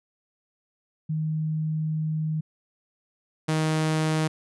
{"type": "tone pair in turn", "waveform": ["sine", "sawtooth"], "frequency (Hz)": [156.3, 156.91], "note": ["D#3", "D#3"], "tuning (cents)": [8, 15], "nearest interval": "unison", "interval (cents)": 7, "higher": "second", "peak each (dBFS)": [-24, -18], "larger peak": "second", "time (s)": [[1.09, 2.41], [3.48, 4.28]], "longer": "first", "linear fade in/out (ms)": 10, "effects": ["resampled to 24000 Hz"]}